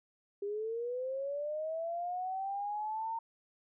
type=linear sweep; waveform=sine; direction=up; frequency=398.1 to 918 Hz; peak=-34 dBFS; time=0.42-3.19 s; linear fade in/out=5 ms; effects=none